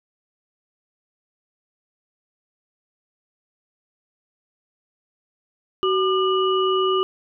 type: tone cluster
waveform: sine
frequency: 377.4 / 1202 / 2933 Hz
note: F#4 / D6 / F#7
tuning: +34 / +40 / -16 cents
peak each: -19 / -22 / -27 dBFS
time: 5.83-7.03 s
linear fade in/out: 0 ms
effects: none